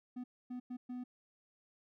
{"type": "tone bursts at uneven times", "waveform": "triangle", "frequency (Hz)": 248.7, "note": "B3", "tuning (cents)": 12, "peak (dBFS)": -38, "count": 4, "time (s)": [[0.16, 0.24], [0.5, 0.6], [0.7, 0.77], [0.89, 1.04]], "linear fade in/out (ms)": 10, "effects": []}